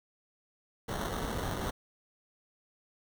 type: noise with sample-and-hold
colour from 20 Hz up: pink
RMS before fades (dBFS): -35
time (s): 0.88-1.71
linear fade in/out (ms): 10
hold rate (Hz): 2450
effects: none